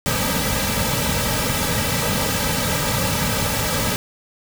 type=noise with comb filter; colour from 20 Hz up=pink; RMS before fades=-21 dBFS; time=0.06-3.96 s; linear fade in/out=0 ms; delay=2.8 ms; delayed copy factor=-0.9; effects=none